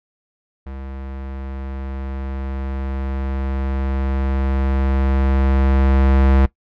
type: tone with level ramp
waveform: square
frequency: 67 Hz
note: C2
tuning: 42 cents sharp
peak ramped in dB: -30 to -11 dBFS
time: 0.66-6.46 s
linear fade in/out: 5 ms
effects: noise-tail reverb RT60 0.1 s tail -19 dB re dry + low-pass 2000 Hz 12 dB/octave